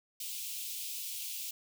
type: high-pass noise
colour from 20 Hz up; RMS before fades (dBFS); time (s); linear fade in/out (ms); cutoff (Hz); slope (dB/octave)
white; -40; 0.2-1.51; 5; 2500; 48
effects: none